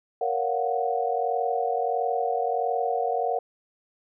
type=chord; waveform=sine; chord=Gb major seventh; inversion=first; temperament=equal with one note detuned; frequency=466.2 / 557.9 / 698.5 / 740 Hz; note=Bb4 / Db5 / F5 / Gb5; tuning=0 / +11 / 0 / 0 cents; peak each=-28 / -32 / -29 / -27 dBFS; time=0.21-3.39 s; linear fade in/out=5 ms; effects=none